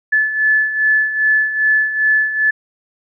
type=beating tone pair; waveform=sine; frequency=1730 / 1732.5 Hz; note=A6 / A6; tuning=-30 / -27 cents; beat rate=2.5 Hz; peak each=-19 / -13 dBFS; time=0.12-2.51 s; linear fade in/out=10 ms; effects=none